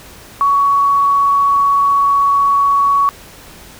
sine tone, 1121 Hz, C#6, 19 cents sharp, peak -9 dBFS, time 0.41-3.09 s, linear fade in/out 0 ms, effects pink hiss -38 dBFS RMS until 3.79 s

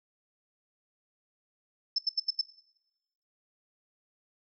sine tone bursts, 5274 Hz, E8, in tune, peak -24 dBFS, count 5, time 1.96-2.413 s, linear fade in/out 5 ms, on 25 ms, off 82 ms, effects noise-tail reverb RT60 1.0 s tail -20 dB re dry

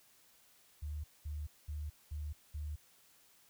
sine tone bursts, 74.8 Hz, D2, 32 cents sharp, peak -38 dBFS, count 5, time 0.82-2.76 s, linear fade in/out 10 ms, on 220 ms, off 210 ms, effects white hiss -66 dBFS RMS until 3.49 s

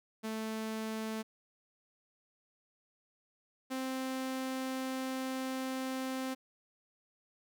sawtooth tone pair in turn, 220 / 261.6 Hz, A3 / C4, 0 / 0 cents, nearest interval minor third, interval 300 cents, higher second, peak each -32 / -31 dBFS, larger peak second, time 0.23-1.23 / 3.7-6.35 s, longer second, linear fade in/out 20 ms, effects none

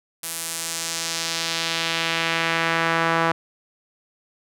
sawtooth tone with band-pass filter sweep, 165.2 Hz, E3, 4 cents sharp, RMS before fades -24 dBFS, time 0.23-3.32 s, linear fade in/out 5 ms, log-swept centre 11000 to 1200 Hz, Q 1.2, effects none

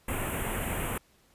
pink band-stop noise, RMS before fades -32 dBFS, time 0.08-0.98 s, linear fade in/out 5 ms, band 3000 to 7900 Hz, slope 48 dB/octave, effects pink hiss -64 dBFS RMS until 1.34 s + resampled to 32000 Hz

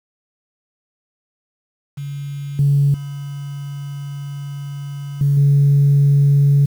sine tone with level steps, 141.5 Hz, C#3, 36 cents sharp, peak -24 / -10 / -25 / -11 / -8 dBFS, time 1.97-6.66 s, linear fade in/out 10 ms, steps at 2.59 / 2.94 / 5.21 / 5.37 s, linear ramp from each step 2 ms, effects tanh soft clip ceiling -6 dBFS + 7-bit

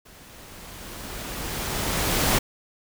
pink noise with level ramp, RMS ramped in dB -49 to -20 dBFS, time 0.05-2.39 s, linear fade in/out 10 ms, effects none

